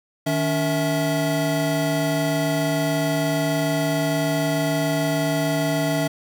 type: tone cluster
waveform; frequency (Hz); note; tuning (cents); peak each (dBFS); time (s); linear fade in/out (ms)
square; 155.1 / 284.1 / 654; D#3 / C#4 / E5; -5 / +43 / -14; -25; 0.26-6.08; 10
effects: none